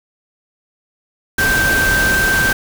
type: tone in noise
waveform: sine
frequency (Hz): 1564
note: G6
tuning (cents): -4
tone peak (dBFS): -13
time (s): 1.38-2.53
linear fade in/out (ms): 5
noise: pink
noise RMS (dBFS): -19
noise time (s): 1.38-2.53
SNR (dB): +3
effects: none